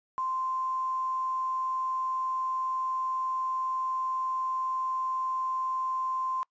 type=tone with quantisation; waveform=sine; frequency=1041 Hz; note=C6; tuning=9 cents flat; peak=-28 dBFS; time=0.18-6.43 s; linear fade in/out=0 ms; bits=9; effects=noise-tail reverb RT60 0.1 s tail -26 dB re dry + resampled to 16000 Hz